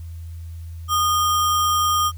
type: tone with sample-and-hold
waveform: sine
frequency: 1227 Hz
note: D#6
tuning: 25 cents flat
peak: -16 dBFS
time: 0.88-2.12 s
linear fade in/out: 50 ms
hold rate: 4410 Hz
effects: added 83 Hz sine -31 dBFS peak until 2.17 s + white hiss -56 dBFS RMS until 2.17 s